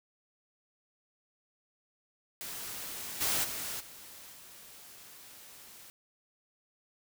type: noise with level steps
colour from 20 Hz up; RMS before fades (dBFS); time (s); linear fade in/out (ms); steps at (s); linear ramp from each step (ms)
white; -41 / -30 / -38 / -50 / -52; 2.41-5.9; 0; 3.2 / 3.43 / 3.79 / 4.31; 20
effects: none